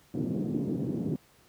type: band-pass noise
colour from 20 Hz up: white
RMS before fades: -31 dBFS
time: 0.14-1.16 s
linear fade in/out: 0 ms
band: 130 to 320 Hz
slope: 24 dB/octave
effects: pink hiss -61 dBFS RMS until 1.48 s + high-pass 60 Hz 12 dB/octave